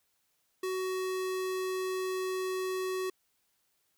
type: tone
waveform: square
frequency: 373.6 Hz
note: F#4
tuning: 17 cents sharp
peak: -32 dBFS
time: 0.63-3.1 s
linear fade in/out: 5 ms
effects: white hiss -75 dBFS RMS until 3.97 s